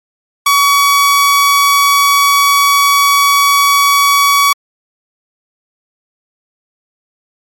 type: tone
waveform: sawtooth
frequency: 1131 Hz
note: C#6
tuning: 34 cents sharp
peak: -3 dBFS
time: 0.46-4.53 s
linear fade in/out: 5 ms
effects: MP3 64 kbps